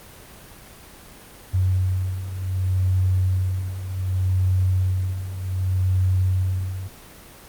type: beating tone pair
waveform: sine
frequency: 92.5 / 93.16 Hz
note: F#2 / F#2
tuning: 0 / +12 cents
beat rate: 0.66 Hz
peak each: -25 / -20 dBFS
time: 1.53-6.89 s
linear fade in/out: 20 ms
effects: pink hiss -44 dBFS RMS until 7.48 s + Opus 24 kbps